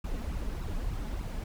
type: noise with flanger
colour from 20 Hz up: brown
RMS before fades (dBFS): -34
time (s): 0.04-1.44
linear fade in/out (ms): 5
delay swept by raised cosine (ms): 0.75 to 4.75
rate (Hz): 3.4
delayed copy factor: +0.65
effects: none